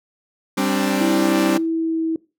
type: chord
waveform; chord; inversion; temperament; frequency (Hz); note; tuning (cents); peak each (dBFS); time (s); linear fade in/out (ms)
sawtooth; G suspended fourth; none; equal with one note detuned; 196 / 264.5 / 293.7; G3 / C4 / D4; 0 / +19 / 0; -18; 0.57-1.58; 10
type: tone with pitch glide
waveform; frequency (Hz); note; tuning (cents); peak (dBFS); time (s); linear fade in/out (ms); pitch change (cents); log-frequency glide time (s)
sine; 326.9 to 323.9; E4 to E4; -14 to -30; -18; 1.01-2.16; 2; -16; 1.7-2.05
effects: noise-tail reverb RT60 0.3 s tail -22 dB re dry